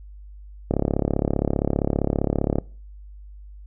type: click train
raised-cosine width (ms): 2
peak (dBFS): -7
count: 67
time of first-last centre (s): 0.71-2.585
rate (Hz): 35.2
effects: noise-tail reverb RT60 0.4 s tail -22 dB re dry + added 50 Hz sine -39 dBFS peak until 3.66 s